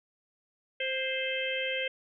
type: harmonic tone with a mistuned harmonic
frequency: 523.3 Hz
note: C5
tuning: in tune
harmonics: 1 / 3 / 4 / 5 / 6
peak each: -34 / -39 / -35 / -36 / -36 dBFS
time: 0.8-1.88 s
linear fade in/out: 5 ms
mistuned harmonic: 3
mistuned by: +25 cents
effects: none